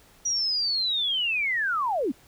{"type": "linear sweep", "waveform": "sine", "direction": "down", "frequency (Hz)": [5830, 220], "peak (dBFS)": -23, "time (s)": [0.25, 2.12], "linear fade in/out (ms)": 10, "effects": ["pink hiss -56 dBFS RMS until 2.27 s"]}